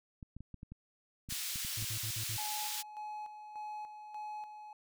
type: clicks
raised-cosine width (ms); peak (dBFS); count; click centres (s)
5; -34; 11; 0.228 / 0.366 / 0.406 / 0.543 / 0.631 / 0.72 / 1.289 / 1.324 / 1.558 / 1.649 / 1.825
type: high-pass noise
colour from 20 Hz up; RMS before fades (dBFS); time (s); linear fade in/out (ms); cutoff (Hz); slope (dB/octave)
pink; -39; 1.29-2.83; 20; 3100; 12
type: tone bursts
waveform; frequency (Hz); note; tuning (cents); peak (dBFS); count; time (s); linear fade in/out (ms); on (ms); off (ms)
triangle; 110; A2; 0; -37; 5; 1.77-2.369; 5; 79; 51
type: tone with tremolo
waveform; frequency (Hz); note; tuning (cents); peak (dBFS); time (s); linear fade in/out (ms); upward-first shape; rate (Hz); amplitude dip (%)
triangle; 847; G#5; +34; -38; 2.38-4.73; 2; square; 1.7; 55
effects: none